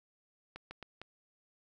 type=clicks; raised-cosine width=0.3 ms; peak=-29 dBFS; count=4; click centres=0.56 / 0.71 / 0.827 / 1.016 s; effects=none